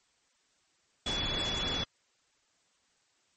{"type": "tone in noise", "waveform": "sine", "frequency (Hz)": 3402, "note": "G#7", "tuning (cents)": 41, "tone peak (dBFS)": -32, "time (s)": [1.06, 1.84], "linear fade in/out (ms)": 5, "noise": "pink", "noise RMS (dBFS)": -35, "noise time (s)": [1.06, 1.84], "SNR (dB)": 0, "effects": ["white hiss -71 dBFS RMS until 3.36 s", "MP3 32 kbps"]}